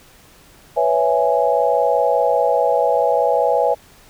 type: chord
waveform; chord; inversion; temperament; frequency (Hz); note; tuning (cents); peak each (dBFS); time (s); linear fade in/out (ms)
sine; C# minor seventh; third; equal; 493.9 / 554.4 / 659.3 / 830.6; B4 / C#5 / E5 / G#5; 0 / 0 / 0 / 0; -19; 0.76-3.75; 20
effects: pink hiss -48 dBFS RMS until 4.09 s